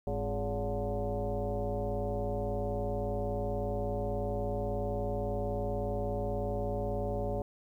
sine tone with frequency modulation, 261.6 Hz, C4, in tune, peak -30 dBFS, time 0.07-7.42 s, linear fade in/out 2 ms, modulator 155 Hz, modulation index 2.8, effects 11-bit

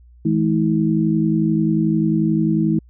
sine tone cluster, 161.7 / 213 / 322 Hz, E3 / G#3 / E4, -33 / +44 / -41 cents, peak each -19 dBFS, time 0.25-2.79 s, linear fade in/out 5 ms, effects added 60 Hz sine -44 dBFS peak until 2.89 s

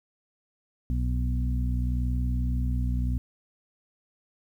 harmonic tone with a mistuned harmonic, 61.74 Hz, B1, in tune, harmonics 1 / 2 / 3 / 4, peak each -25 / -31 / -39 / -35 dBFS, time 0.9-3.18 s, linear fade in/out 0 ms, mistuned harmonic 1, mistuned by +27 cents, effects 10-bit

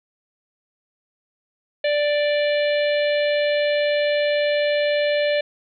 harmonic tone, 587.3 Hz, D5, in tune, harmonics 1 / 3 / 4 / 5 / 6 / 7, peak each -18 / -28 / -30 / -32 / -34 / -35 dBFS, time 1.84-5.41 s, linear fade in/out 5 ms, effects none

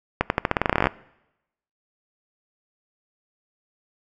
accelerating click train, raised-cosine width 0.5 ms, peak -3 dBFS, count 17, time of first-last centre 0.21-0.87 s, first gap 91 ms, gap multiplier 0.88, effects noise-tail reverb RT60 0.9 s tail -22 dB re dry

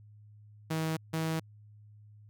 sawtooth tone pair in turn, 159.8 / 160.82 Hz, D#3 / E3, +47 / -42 cents, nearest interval unison, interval 11 cents, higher second, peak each -26 dBFS, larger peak neither, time 0.7-0.97 / 1.13-1.4 s, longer neither, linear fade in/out 10 ms, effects added 105 Hz sine -52 dBFS peak until 2.29 s

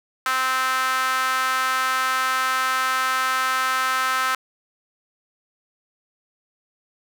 sawtooth tone with high-pass filter, 260 Hz, C4, 11 cents flat, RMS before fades -22 dBFS, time 0.26-4.35 s, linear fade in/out 2 ms, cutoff 1300 Hz, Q 3.6, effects none

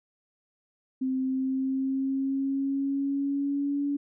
sine tone with pitch glide, 261.1 to 284.7 Hz, C4 to C#4, -3 to +46 cents, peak -25 dBFS, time 1.01-3.97 s, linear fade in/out 10 ms, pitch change +149 cents, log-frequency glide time 1.19-3.85 s, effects none

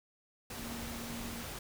sine tone in noise, 233.8 Hz, A#3, 5 cents sharp, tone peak -44 dBFS, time 0.59-1.43 s, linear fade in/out 5 ms, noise pink, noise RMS -43 dBFS, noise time 0.5-1.59 s, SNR -4 dB, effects none

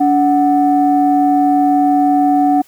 sine tone pair together, 287.2 / 741 Hz, D4 / F#5, -39 / +2 cents, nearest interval octave + major third, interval 1641 cents, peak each -11 dBFS, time 0-2.62 s, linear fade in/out 10 ms, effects tanh soft clip ceiling -2 dBFS + white hiss -49 dBFS RMS until 2.67 s

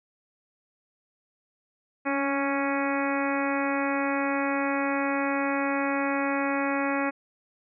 harmonic tone with a mistuned harmonic, 277.2 Hz, C#4, in tune, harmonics 1 / 2 / 3 / 4 / 5 / 6 / 7 / 8 / 9, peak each -28 / -31 / -33 / -34 / -35 / -36 / -36 / -37 / -38 dBFS, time 2.05-7.11 s, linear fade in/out 20 ms, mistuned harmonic 1, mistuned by +21 cents, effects none

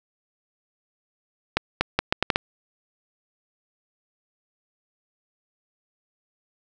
accelerating click train, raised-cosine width 0.3 ms, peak -3 dBFS, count 7, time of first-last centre 1.57-2.359 s, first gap 240 ms, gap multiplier 0.75, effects none

